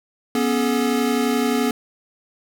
square tone cluster, 243.2 / 274.8 / 427.8 Hz, B3 / C#4 / A4, -26 / -15 / -49 cents, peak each -21 / -25 / -24 dBFS, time 0.35-1.71 s, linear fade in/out 2 ms, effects none

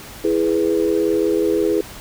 sine chord, E major, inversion none, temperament equal, 329.6 / 415.3 / 493.9 Hz, E4 / G#4 / B4, 0 / 0 / 0 cents, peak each -19 / -18 / -22 dBFS, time 0.24-1.81 s, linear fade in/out 5 ms, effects pink hiss -37 dBFS RMS until 2 s

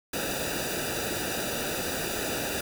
pink noise with comb filter, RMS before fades -31 dBFS, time 0.13-2.61 s, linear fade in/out 5 ms, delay 0.93 ms, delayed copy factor -0.85, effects none

